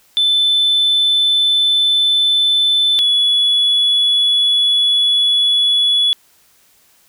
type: tone pair in turn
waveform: sine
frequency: 3520 / 3404 Hz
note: A7 / G#7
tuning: 0 / +42 cents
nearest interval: minor second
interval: 58 cents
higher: first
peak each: -9 dBFS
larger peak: neither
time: 0.17-2.99 / 2.99-6.13 s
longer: second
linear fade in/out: 0 ms
effects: tanh soft clip ceiling -8 dBFS + white hiss -53 dBFS RMS until 7.08 s